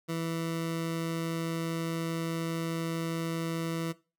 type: tone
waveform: 20% pulse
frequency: 164.81 Hz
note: E3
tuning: in tune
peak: -26 dBFS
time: 0.08-3.93 s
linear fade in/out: 20 ms
effects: noise-tail reverb RT60 0.3 s tail -19 dB re dry